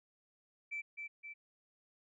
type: tone with echo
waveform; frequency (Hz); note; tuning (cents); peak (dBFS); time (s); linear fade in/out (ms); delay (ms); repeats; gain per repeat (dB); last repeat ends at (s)
sine; 2326; D7; -17; -37; 0.71-0.82; 20; 260; 2; -4; 1.34
effects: tanh soft clip ceiling -33 dBFS